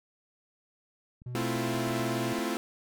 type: clicks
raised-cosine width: 5 ms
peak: -39 dBFS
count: 10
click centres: 1.219 / 1.414 / 1.56 / 1.682 / 1.744 / 1.781 / 1.875 / 1.907 / 1.998 / 2.387 s
type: tone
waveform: triangle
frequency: 123.47 Hz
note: B2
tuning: in tune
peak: -33 dBFS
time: 1.26-2.33 s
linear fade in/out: 5 ms
type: chord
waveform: sawtooth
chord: F major seventh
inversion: first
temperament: equal with one note detuned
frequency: 220 / 259.8 / 329.6 / 349.2 Hz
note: A3 / C4 / E4 / F4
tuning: 0 / -12 / 0 / 0 cents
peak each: -31 dBFS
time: 1.35-2.57 s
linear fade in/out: 0 ms
effects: none